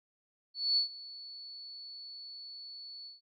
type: tone with ADSR envelope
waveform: sine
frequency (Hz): 4435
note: C#8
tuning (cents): 0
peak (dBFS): -24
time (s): 0.54-3.21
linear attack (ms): 230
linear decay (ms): 110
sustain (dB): -20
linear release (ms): 150
effects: none